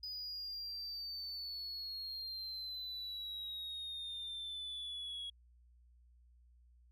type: exponential sweep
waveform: sine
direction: down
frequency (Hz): 4978 to 3322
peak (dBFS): -39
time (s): 0.03-5.3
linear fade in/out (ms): 5
effects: tanh soft clip ceiling -40 dBFS + added 60 Hz sine -62 dBFS peak until 6.91 s